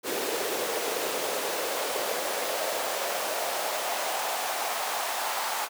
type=noise with high-pass filter sweep; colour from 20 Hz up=pink; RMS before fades=-30 dBFS; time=0.03-5.69 s; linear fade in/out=50 ms; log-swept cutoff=420 to 830 Hz; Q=2.7; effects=none